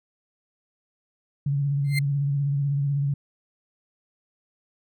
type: tone with vibrato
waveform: sine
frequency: 141.2 Hz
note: C#3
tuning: 32 cents sharp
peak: -21 dBFS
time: 1.46-3.14 s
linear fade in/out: 5 ms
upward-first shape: sine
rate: 16 Hz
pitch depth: 41 cents each way
type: tone with exponential growth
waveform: 35% pulse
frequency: 2093 Hz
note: C7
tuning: in tune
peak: -20 dBFS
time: 1.84-1.99 s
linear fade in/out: 5 ms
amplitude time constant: 31 ms
effects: none